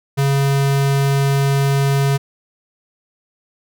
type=tone; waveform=square; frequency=138.59 Hz; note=C#3; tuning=in tune; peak=-14 dBFS; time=0.17-2.18 s; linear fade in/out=20 ms; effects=none